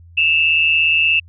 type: tone pair together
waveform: sine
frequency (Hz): 2637 / 2794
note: E7 / F7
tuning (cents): 0 / 0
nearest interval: minor second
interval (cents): 100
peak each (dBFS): -13 / -17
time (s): 0.17-1.2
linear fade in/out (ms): 10
effects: added 85 Hz sine -40 dBFS peak until 1.28 s